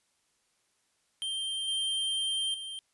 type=tone with level steps; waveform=square; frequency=3155 Hz; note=G7; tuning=10 cents sharp; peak=-32 / -29 / -38 dBFS; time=1.22-2.79 s; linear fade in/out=0 ms; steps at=1.68 / 2.54 s; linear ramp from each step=2 ms; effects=white hiss -73 dBFS RMS until 2.93 s + resampled to 24000 Hz